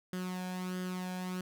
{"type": "tone with flanger", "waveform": "sawtooth", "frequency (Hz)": 183, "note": "F#3", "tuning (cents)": -19, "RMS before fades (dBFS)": -38, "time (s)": [0.13, 1.41], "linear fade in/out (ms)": 2, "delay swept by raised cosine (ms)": [0.61, 1.24], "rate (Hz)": 1.5, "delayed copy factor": 0.6, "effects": []}